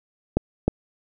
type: clicks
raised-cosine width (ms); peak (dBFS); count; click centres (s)
2; -5; 2; 0.37 / 0.68
effects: none